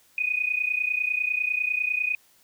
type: tone pair together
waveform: sine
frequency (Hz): 2470 / 2500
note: D#7 / D#7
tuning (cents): -13 / +8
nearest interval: unison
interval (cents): 21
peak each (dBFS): -26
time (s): 0.18-2.15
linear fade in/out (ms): 2
effects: white hiss -60 dBFS RMS until 2.43 s